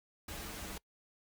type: noise with comb filter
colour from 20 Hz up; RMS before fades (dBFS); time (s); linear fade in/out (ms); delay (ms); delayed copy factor
pink; -44; 0.28-0.78; 5; 7.8; -0.75
effects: noise-tail reverb RT60 0.1 s tail -24 dB re dry